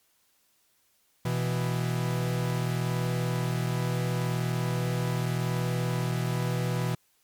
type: tone pair together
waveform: 45% pulse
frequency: 123.47 / 164.24 Hz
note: B2 / E3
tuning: 0 / -6 cents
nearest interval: perfect fourth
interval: 494 cents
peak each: -28 / -30 dBFS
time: 1.25-6.95 s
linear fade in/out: 5 ms
effects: white hiss -68 dBFS RMS until 7.23 s + MP3 96 kbps